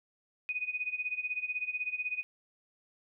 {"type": "tone with tremolo", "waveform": "sine", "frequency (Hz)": 2489, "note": "D#7", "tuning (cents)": 0, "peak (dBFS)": -29, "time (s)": [0.49, 2.23], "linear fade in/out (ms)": 0, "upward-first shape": "sine", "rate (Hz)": 16, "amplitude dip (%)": 85, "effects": []}